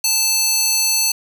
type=tone with high-pass filter; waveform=square; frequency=879 Hz; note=A5; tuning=2 cents flat; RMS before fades=-17 dBFS; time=0.04-1.12 s; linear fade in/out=5 ms; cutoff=5100 Hz; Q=1.2; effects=none